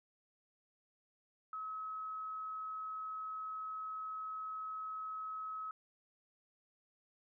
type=tone; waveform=sine; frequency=1283 Hz; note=E6; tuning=47 cents flat; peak=-40 dBFS; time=1.53-5.71 s; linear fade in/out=2 ms; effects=none